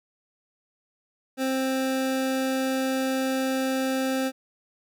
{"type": "tone", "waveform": "25% pulse", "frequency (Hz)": 263.5, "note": "C4", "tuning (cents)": 12, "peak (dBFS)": -20, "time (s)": [1.37, 4.32], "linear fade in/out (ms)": 50, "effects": []}